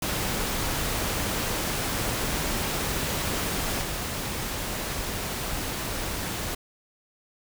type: noise with level steps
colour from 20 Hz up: pink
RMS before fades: -28 / -31 dBFS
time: 0.02-6.55 s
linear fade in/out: 5 ms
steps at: 3.81 s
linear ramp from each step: 10 ms
effects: none